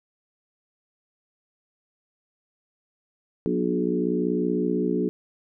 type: harmonic tone with a mistuned harmonic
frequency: 60.6 Hz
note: B1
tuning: 32 cents flat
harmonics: 3 / 4 / 5 / 6 / 7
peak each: -28 / -28 / -28 / -28 / -28 dBFS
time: 3.46-5.09 s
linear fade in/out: 0 ms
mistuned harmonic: 5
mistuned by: -28 cents
effects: none